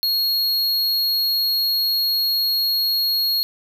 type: tone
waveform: square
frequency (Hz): 4301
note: C8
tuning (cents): +47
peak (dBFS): -18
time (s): 0.03-3.43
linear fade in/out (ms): 0
effects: none